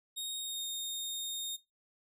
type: tone with pitch glide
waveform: sawtooth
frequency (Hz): 3729 to 3690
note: A#7 to A#7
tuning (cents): 0 to -18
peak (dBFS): -33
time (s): 0.16-1.57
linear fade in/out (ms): 20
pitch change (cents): -18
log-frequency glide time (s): 0.38-0.65
effects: noise-tail reverb RT60 0.2 s tail -17 dB re dry